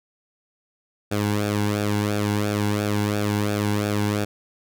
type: tone with flanger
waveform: sawtooth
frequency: 103.83 Hz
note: G#2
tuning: in tune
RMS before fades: -23 dBFS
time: 1.11-4.25 s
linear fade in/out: 10 ms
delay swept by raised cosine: 0.98 to 1.65 ms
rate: 2.9 Hz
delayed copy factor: -0.7
effects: none